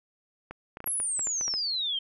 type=clicks; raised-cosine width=0.5 ms; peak=-24 dBFS; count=11; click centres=0.51 / 0.771 / 0.804 / 0.842 / 0.874 / 1.001 / 1.194 / 1.271 / 1.411 / 1.48 / 1.539 s
type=exponential sweep; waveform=sine; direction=down; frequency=11550 to 3100 Hz; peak=-27 dBFS; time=0.86-1.99 s; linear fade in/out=5 ms
effects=none